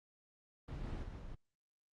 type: noise with level steps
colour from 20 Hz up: brown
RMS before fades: -43 / -41 / -46 / -48 dBFS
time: 0.68-1.35 s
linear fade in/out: 5 ms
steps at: 0.83 / 1.02 / 1.18 s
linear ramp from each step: 20 ms
effects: low-pass 5000 Hz 12 dB/octave + Opus 24 kbps